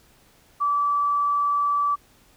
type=tone; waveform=sine; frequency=1156 Hz; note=D6; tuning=28 cents flat; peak=-19 dBFS; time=0.6-1.96 s; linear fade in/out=20 ms; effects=pink hiss -57 dBFS RMS until 2.36 s